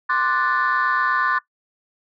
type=chord; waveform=sine; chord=D dominant seventh; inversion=third; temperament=equal; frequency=1046.5 / 1174.7 / 1480 / 1760 Hz; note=C6 / D6 / F#6 / A6; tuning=0 / 0 / 0 / 0 cents; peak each=-22 dBFS; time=0.09-1.39 s; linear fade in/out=10 ms; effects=noise-tail reverb RT60 0.1 s tail -18 dB re dry + tanh soft clip ceiling -11 dBFS

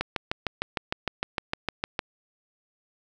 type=click train; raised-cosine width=0.3 ms; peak=-10 dBFS; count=14; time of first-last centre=0.01-1.992 s; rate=6.56 Hz; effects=none

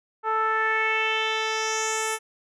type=tone with low-pass filter sweep; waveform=10% pulse; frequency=440 Hz; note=A4; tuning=in tune; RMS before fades=-25 dBFS; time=0.23-2.19 s; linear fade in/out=50 ms; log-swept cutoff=1100 to 10000 Hz; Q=3.1; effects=none

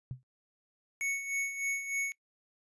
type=tone with exponential decay; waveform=sine; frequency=127.9 Hz; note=C3; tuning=39 cents flat; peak=-32 dBFS; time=0.11-0.23 s; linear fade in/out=0 ms; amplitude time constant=25 ms
type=tone with tremolo; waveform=square; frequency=2216 Hz; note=C#7; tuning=1 cent flat; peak=-30 dBFS; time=1.01-2.12 s; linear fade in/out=0 ms; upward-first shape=sine; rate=3.3 Hz; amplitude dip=65%
effects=noise-tail reverb RT60 0.1 s tail -23 dB re dry + resampled to 24000 Hz

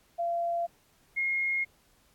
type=tone pair in turn; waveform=sine; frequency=685 / 2147 Hz; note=F5 / C7; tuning=-34 / +44 cents; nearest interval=octave + minor sixth; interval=1978 cents; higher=second; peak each=-27 / -26 dBFS; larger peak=second; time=0.18-0.67 / 1.16-1.65 s; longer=neither; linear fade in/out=20 ms; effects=pink hiss -65 dBFS RMS until 2.14 s + AAC 64 kbps

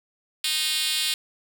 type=tone with high-pass filter; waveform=5% pulse; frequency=309.3 Hz; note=D#4; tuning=10 cents flat; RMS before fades=-25 dBFS; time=0.44-1.14 s; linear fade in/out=2 ms; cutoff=3900 Hz; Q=1.5; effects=8-bit

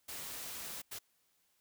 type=noise bursts at uneven times; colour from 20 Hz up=white; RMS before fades=-44 dBFS; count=2; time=0.08-0.82 / 0.91-0.99 s; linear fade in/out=10 ms; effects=white hiss -75 dBFS RMS until 1.6 s

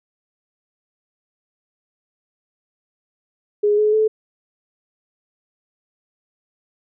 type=tone with pitch steps; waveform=sine; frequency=415.3 / 424.8 / 434.4 Hz; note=G#4 / G#4 / A4; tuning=0 / +39 / -22 cents; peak=-13 dBFS; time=3.63-4.08 s; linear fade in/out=10 ms; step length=150 ms; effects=none

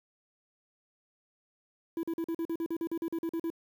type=tone bursts; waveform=triangle; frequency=331.2 Hz; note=E4; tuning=8 cents sharp; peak=-28 dBFS; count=15; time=1.97-3.502 s; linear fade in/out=2 ms; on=62 ms; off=43 ms; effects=9-bit

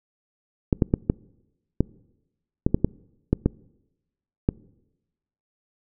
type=clicks; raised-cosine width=3 ms; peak=-5 dBFS; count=11; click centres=0.728 / 0.822 / 0.939 / 1.099 / 1.806 / 2.665 / 2.745 / 2.846 / 3.33 / 3.46 / 4.489 s; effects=noise-tail reverb RT60 1.0 s tail -24 dB re dry

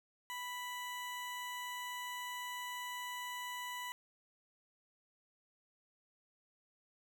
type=tone; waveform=20% pulse; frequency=987.8 Hz; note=B5; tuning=in tune; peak=-36 dBFS; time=0.3-3.92 s; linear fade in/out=0 ms; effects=none

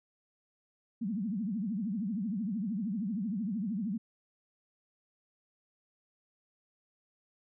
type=tone with vibrato; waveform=sine; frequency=207.7 Hz; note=G#3; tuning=in tune; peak=-31 dBFS; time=1.01-3.98 s; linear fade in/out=10 ms; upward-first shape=triangle; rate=13 Hz; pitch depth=290 cents each way; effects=none

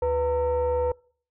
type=tone with frequency modulation; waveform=sine; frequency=493.9 Hz; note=B4; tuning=in tune; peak=-20 dBFS; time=0.02-0.92 s; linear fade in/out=5 ms; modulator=420 Hz; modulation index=0.68; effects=noise-tail reverb RT60 0.5 s tail -26 dB re dry + tanh soft clip ceiling -17 dBFS

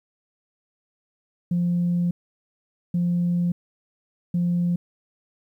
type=tone bursts at uneven times; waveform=sine; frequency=174.61 Hz; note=F3; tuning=in tune; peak=-18 dBFS; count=3; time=1.51-2.11 / 2.94-3.52 / 4.34-4.76 s; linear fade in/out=5 ms; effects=tanh soft clip ceiling -16 dBFS + 10-bit

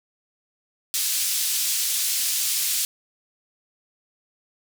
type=band-pass noise; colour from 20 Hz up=white; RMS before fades=-24 dBFS; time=0.94-2.85 s; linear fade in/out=0 ms; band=3400 to 13000 Hz; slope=12 dB/octave; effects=none

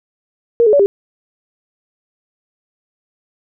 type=tone with pitch steps; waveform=sine; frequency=468.6 / 424.7 / 570 / 399.4 Hz; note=A#4 / G#4 / C#5 / G4; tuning=+9 / +39 / +48 / +32 cents; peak=-7 dBFS; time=0.6-0.86 s; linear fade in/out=0 ms; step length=65 ms; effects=none

